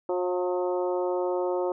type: harmonic tone with a mistuned harmonic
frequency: 180 Hz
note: F#3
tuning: 47 cents flat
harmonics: 2 / 3 / 4 / 5 / 6 / 7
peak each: -27 / -29 / -36 / -35 / -43 / -43 dBFS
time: 0.09-1.72 s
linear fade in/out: 2 ms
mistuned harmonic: 4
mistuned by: -17 cents
effects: none